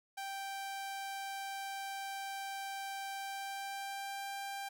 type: tone with pitch glide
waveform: sawtooth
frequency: 784 to 791.7 Hz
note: G5 to G5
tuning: 0 to +17 cents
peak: -36 dBFS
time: 0.17-4.69 s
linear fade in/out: 10 ms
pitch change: +17 cents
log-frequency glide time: 3.13-4.36 s
effects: none